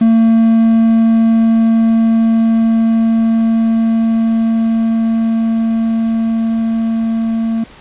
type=tone with level ramp; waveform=triangle; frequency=226.1 Hz; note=A3; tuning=47 cents sharp; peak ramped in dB=-4 to -11 dBFS; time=0.01-7.64 s; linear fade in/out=5 ms; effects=pink hiss -39 dBFS RMS until 7.8 s + resampled to 8000 Hz